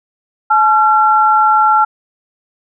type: tone pair together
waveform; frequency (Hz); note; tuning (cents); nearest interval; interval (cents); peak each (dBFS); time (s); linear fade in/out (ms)
sine; 859.3 / 1364; A5 / F6; -41 / -41; minor sixth; 800; -10; 0.5-1.85; 10
effects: none